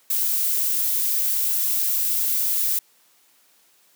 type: noise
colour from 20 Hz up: violet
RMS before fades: -22 dBFS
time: 0.1-2.79 s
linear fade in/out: 5 ms
effects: white hiss -59 dBFS RMS until 3.95 s + high-pass 200 Hz 12 dB/octave